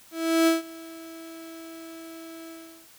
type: tone with ADSR envelope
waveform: 35% pulse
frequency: 327.5 Hz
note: E4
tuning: 11 cents flat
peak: -15 dBFS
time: 0.11-2.89 s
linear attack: 360 ms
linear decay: 150 ms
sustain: -23 dB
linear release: 390 ms
effects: white hiss -53 dBFS RMS until 2.98 s